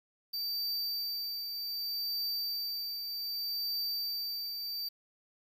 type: tone with tremolo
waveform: square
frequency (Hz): 4643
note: D8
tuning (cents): -21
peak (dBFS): -32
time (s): 0.33-4.89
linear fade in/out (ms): 10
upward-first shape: triangle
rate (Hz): 0.65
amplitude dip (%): 45
effects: 10-bit